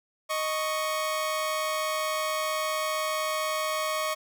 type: tone pair together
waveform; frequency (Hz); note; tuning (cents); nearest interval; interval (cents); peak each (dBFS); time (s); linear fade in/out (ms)
sawtooth; 622.2 / 1108.7; D#5 / C#6; 0 / 0; minor seventh; 1000; -26; 0.29-4.15; 20
effects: none